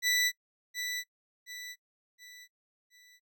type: tone with echo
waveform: 20% pulse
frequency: 1975.5 Hz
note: B6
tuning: in tune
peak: -20 dBFS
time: 0.02-0.32 s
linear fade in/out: 50 ms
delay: 720 ms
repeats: 4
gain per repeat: -8 dB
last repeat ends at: 3.2 s
effects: noise-tail reverb RT60 0.1 s tail -23 dB re dry